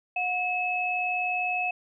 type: tone pair together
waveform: sine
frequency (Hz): 726 / 2587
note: F#5 / E7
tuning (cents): -33 / -33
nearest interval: octave + minor seventh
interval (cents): 2200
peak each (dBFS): -29 / -27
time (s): 0.16-1.71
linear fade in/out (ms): 5
effects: none